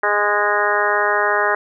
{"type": "harmonic tone with a mistuned harmonic", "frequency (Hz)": 206.6, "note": "G#3", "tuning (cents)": -9, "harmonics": [2, 3, 4, 5, 6, 7, 8, 9], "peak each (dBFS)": [-23, -23, -23, -23, -23, -23, -23, -23], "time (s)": [0.03, 1.55], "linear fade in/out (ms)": 5, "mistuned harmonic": 7, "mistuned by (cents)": 15, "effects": []}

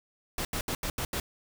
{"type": "noise bursts at uneven times", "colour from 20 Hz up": "pink", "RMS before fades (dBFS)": -32, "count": 6, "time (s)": [[0.38, 0.45], [0.53, 0.61], [0.68, 0.75], [0.83, 0.9], [0.98, 1.05], [1.13, 1.2]], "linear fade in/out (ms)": 2, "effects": []}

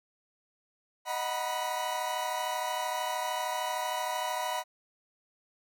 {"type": "chord", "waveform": "40% pulse", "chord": "B major seventh", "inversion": "first", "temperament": "equal with one note detuned", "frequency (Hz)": [622.3, 740, 954.7, 987.8], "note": ["D#5", "F#5", "A#5", "B5"], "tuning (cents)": [0, 0, 41, 0], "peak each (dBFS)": [-37, -35, -37, -34], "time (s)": [1.05, 4.64], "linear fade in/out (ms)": 50, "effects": []}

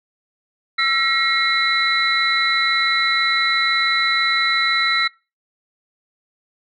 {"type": "tone cluster", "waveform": "sine", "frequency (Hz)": [1338, 1907, 2153, 3979], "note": ["E6", "A#6", "C7", "B7"], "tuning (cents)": [25, 39, 49, 12], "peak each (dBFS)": -21, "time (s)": [0.78, 5.08], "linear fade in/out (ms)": 10, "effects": ["noise-tail reverb RT60 0.3 s tail -24 dB re dry", "tanh soft clip ceiling -5 dBFS"]}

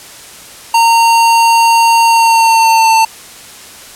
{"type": "tone with pitch glide", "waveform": "square", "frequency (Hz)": [920, 894.8], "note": ["A#5", "A5"], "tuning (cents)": [-23, 29], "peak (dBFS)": -6, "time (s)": [0.74, 3.05], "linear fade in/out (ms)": 5, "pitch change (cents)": -48, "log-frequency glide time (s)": [2.04, 2.93], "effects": ["white hiss -33 dBFS RMS until 3.95 s", "low-pass 11000 Hz 12 dB/octave"]}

